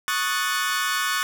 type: chord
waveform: sawtooth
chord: D# half-diminished seventh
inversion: third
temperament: equal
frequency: 1108.7 / 1244.5 / 1480 / 1760 Hz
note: C#6 / D#6 / F#6 / A6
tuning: 0 / 0 / 0 / 0 cents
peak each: -24 / -26 / -23 / -25 dBFS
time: 0.08-1.23 s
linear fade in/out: 0 ms
effects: none